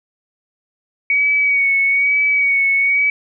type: tone with vibrato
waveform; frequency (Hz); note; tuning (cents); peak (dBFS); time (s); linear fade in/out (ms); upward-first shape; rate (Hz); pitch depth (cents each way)
sine; 2248; C#7; +24; -12; 1.1-3.1; 2; sine; 1.1; 33
effects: none